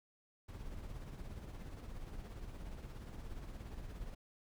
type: noise with tremolo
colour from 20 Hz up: brown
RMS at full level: -45 dBFS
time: 0.48-4.15 s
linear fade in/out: 10 ms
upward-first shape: sine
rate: 17 Hz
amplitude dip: 45%
effects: none